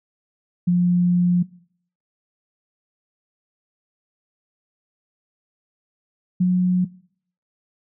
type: tone pair in turn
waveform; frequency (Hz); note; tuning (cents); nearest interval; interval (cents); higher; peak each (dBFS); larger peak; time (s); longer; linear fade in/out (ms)
sine; 176.9 / 181.35; F3 / F#3; +23 / -34; unison; 43; second; -14; neither; 0.67-1.43 / 6.4-6.85; first; 10
effects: noise-tail reverb RT60 0.6 s tail -21 dB re dry